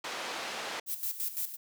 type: band-pass noise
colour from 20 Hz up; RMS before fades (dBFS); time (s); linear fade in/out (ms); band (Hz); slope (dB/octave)
pink; -38; 0.04-0.8; 5; 540 to 5300; 12
type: noise with tremolo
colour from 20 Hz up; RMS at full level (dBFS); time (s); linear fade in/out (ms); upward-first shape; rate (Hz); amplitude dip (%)
violet; -33; 0.86-1.57; 50; square; 5.9; 70
effects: none